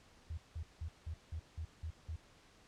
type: tone bursts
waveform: sine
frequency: 80.1 Hz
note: E2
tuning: 49 cents flat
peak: -39 dBFS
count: 8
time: 0.3-2.16 s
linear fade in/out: 5 ms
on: 75 ms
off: 180 ms
effects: pink hiss -64 dBFS RMS until 2.67 s + low-pass 7000 Hz 12 dB/octave